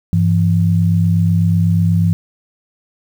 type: tone pair together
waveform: sine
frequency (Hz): 100 / 168.18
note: G2 / E3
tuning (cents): +35 / +35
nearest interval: major sixth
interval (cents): 900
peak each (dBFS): -13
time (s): 0.13-2.13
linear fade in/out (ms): 0
effects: 7-bit